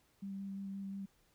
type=tone with vibrato; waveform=sine; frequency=196 Hz; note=G3; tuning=in tune; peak=-40 dBFS; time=0.22-1.06 s; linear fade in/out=10 ms; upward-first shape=square; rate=5.7 Hz; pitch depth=9 cents each way; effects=pink hiss -72 dBFS RMS until 1.34 s